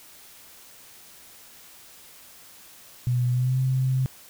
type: tone with pitch glide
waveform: sine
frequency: 123.47 to 130.59 Hz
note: B2 to C3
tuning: 0 to -3 cents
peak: -20 dBFS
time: 3.07-4.06 s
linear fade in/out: 0 ms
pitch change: +97 cents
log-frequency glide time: 3.31-3.58 s
effects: white hiss -49 dBFS RMS until 4.29 s